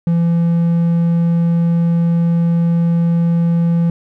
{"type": "tone", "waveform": "triangle", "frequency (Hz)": 169, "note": "E3", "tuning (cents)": 43, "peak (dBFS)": -9, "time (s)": [0.07, 3.9], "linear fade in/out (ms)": 2, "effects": []}